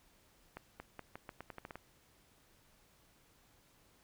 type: accelerating click train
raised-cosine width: 0.5 ms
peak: -30 dBFS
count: 11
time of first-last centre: 0.57-1.756 s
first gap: 230 ms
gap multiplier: 0.84
effects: pink hiss -68 dBFS RMS until 4.03 s